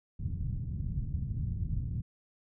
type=low-pass noise; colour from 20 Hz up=white; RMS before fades=-34 dBFS; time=0.19-2.02 s; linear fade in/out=10 ms; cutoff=140 Hz; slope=24 dB/octave; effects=none